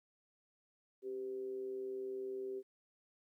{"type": "tone with amplitude modulation", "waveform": "sine", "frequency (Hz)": 390, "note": "G4", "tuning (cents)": -9, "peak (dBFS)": -37, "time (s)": [1.02, 2.63], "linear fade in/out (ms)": 50, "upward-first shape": "sine", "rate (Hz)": 120, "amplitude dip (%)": 50, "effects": ["13-bit"]}